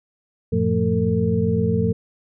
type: tone cluster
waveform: sine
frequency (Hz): 93.8 / 113.4 / 175.5 / 223 / 450.6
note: F#2 / A#2 / F3 / A3 / A4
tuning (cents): +24 / -47 / +9 / +23 / +41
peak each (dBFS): -24 / -24 / -22 / -24 / -23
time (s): 0.52-1.93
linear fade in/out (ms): 10
effects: none